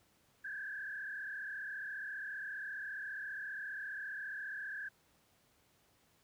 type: tone with frequency modulation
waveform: sine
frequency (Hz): 1632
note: G#6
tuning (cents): -31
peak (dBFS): -40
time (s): 0.44-4.89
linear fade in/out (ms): 10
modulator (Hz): 34.8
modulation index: 2.5
effects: pink hiss -71 dBFS RMS until 6.23 s + high-pass 60 Hz 12 dB/octave